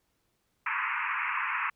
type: band-pass noise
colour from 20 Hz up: pink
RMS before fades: -31 dBFS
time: 0.66-1.7 s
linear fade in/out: 5 ms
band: 930 to 2600 Hz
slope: 96 dB/octave
effects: pink hiss -75 dBFS RMS until 1.75 s